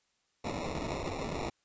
violet noise with sample-and-hold, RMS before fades -36 dBFS, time 0.44-1.5 s, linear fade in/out 5 ms, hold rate 1575 Hz, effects white hiss -75 dBFS RMS until 1.64 s + resampled to 16000 Hz

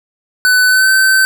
square tone with pitch glide, 1500 to 1538.6 Hz, F#6 to G6, +23 to -33 cents, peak -8 dBFS, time 0.45-1.25 s, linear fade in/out 0 ms, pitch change +44 cents, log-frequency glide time 0.67-0.9 s, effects none

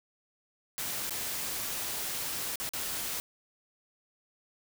white noise with dropouts, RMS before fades -35 dBFS, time 0.78-3.2 s, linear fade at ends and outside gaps 0 ms, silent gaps 1.095-1.107 / 2.557-2.6 / 2.691-2.735 s, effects none

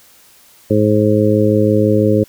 harmonic tone, 106 Hz, G#2, 36 cents sharp, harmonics 1 / 2 / 3 / 4 / 5, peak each -16 / -16 / -16 / -16 / -16 dBFS, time 0.7-2.24 s, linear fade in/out 10 ms, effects white hiss -47 dBFS RMS until 2.28 s

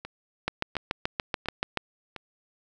two click trains, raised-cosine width 0.3 ms, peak -10 / -21 dBFS, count 10 / 4, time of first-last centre 0.48-1.773 / 0.05-2.163 s, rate 6.96 / 1.42 Hz, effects none

